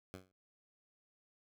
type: tone with exponential decay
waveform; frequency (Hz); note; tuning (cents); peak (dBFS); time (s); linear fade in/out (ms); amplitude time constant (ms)
10% pulse; 93.4; F#2; +17; -35; 0.14-0.32; 0; 39
effects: none